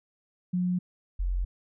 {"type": "tone pair in turn", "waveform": "sine", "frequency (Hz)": [180, 45], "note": ["F#3", "F#1"], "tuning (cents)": [-47, -47], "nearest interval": "2 octaves", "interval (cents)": 2400, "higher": "first", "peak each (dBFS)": [-24, -25], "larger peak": "first", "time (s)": [[0.53, 0.79], [1.19, 1.45]], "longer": "neither", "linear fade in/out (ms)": 10, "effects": []}